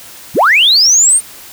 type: linear sweep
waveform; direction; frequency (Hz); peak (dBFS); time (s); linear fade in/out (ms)
sine; up; 59.4 to 9060; -4; 0.34-1.21; 50
effects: tanh soft clip ceiling -1 dBFS + white hiss -34 dBFS RMS until 1.52 s